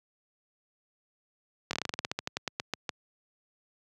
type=slowing click train; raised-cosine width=0.2 ms; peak=-13 dBFS; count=18; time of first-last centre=1.71-2.892 s; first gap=22 ms; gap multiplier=1.13; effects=high-pass 100 Hz 12 dB/octave